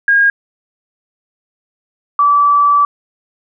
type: tone pair in turn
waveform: sine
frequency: 1627 / 1155.8 Hz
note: G#6 / D6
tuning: -36 / -28 cents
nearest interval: tritone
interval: 592 cents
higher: first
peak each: -7 dBFS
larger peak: neither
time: 0.08-0.3 / 2.19-2.85 s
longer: second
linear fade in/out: 2 ms
effects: none